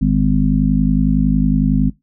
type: harmonic tone with a mistuned harmonic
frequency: 50.9 Hz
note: G#1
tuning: 34 cents flat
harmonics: 1 / 3 / 4 / 5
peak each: -17 / -17 / -17 / -17 dBFS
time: 0.01-1.9 s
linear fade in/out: 10 ms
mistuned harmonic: 1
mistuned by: +15 cents
effects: noise-tail reverb RT60 0.2 s tail -20 dB re dry